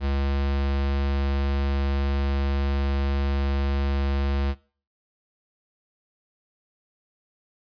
square tone, 69.3 Hz, C#2, in tune, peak -23 dBFS, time 0-4.55 s, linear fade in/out 50 ms, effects noise-tail reverb RT60 0.4 s tail -19 dB re dry + resampled to 11025 Hz

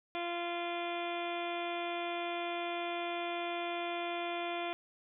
harmonic tone, 345.4 Hz, F4, 19 cents flat, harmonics 1 / 2 / 3 / 4 / 5 / 6 / 7 / 8 / 9 / 10, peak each -40 / -38 / -45 / -47 / -52 / -48 / -44 / -53 / -51 / -48 dBFS, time 0.15-4.73 s, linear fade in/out 0 ms, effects none

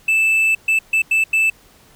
triangle tone bursts at uneven times, 2637 Hz, E7, in tune, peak -11 dBFS, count 5, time 0.08-0.55 / 0.68-0.79 / 0.93-1.02 / 1.11-1.24 / 1.33-1.5 s, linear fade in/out 5 ms, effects pink hiss -50 dBFS RMS until 1.95 s

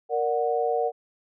sine chord, Bb augmented, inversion none, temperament equal with one note detuned, 466.2 / 587.3 / 736.6 Hz, Bb4 / D5 / F#5, 0 / 0 / -8 cents, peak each -25 / -29 / -26 dBFS, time 0.09-0.92 s, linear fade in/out 50 ms, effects none

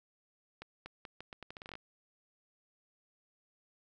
accelerating click train, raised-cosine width 0.3 ms, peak -29 dBFS, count 14, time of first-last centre 0.62-1.754 s, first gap 240 ms, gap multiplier 0.8, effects none

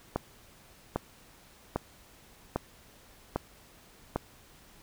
click train, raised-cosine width 1 ms, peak -14 dBFS, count 6, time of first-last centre 0.16-4.16 s, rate 1.25 Hz, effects pink hiss -57 dBFS RMS until 4.82 s

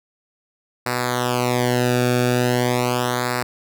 sawtooth tone with flanger, 123.47 Hz, B2, in tune, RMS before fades -20 dBFS, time 0.86-3.43 s, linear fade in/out 5 ms, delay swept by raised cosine 0.31 to 0.99 ms, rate 0.39 Hz, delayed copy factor -0.9, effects none

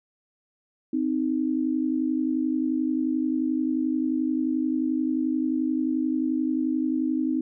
sine tone pair together, 259.7 / 311.1 Hz, C4 / D#4, -13 / 0 cents, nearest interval minor third, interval 313 cents, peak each -25 dBFS, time 0.93-7.41 s, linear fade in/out 5 ms, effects none

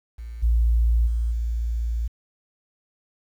sine tone with level steps, 57.4 Hz, A#1, 26 cents flat, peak -32 / -15 / -20 / -22 dBFS, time 0.18-2.08 s, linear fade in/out 10 ms, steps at 0.42 / 1.06 / 1.31 s, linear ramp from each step 20 ms, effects tanh soft clip ceiling -11 dBFS + 9-bit

